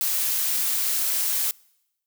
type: noise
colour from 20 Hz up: blue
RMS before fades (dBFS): -24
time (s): 0.01-1.51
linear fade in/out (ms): 0
effects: noise-tail reverb RT60 0.9 s tail -26 dB re dry